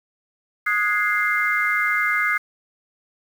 sine chord, Ab dominant seventh, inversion second, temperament equal with one note detuned, 1244.5 / 1459.6 / 1661.2 / 2093 Hz, Eb6 / Gb6 / Ab6 / C7, 0 / -24 / 0 / 0 cents, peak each -25 / -25 / -25 / -21 dBFS, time 0.66-2.38 s, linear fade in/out 10 ms, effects 7-bit

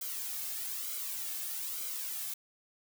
blue noise with flanger, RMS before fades -38 dBFS, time 0.01-2.34 s, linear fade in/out 5 ms, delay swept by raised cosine 1.1 to 2.1 ms, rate 1.1 Hz, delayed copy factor -0.6, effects none

